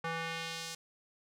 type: tone with band-pass filter sweep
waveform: square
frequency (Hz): 164.81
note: E3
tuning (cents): 0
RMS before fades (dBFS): -39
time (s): 0.04-0.75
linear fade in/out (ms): 5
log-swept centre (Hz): 1300 to 6300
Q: 1
effects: none